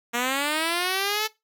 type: linear sweep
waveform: 5% pulse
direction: up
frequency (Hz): 233.4 to 440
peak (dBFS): -12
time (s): 0.13-1.28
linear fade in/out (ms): 20
effects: noise-tail reverb RT60 0.2 s tail -19 dB re dry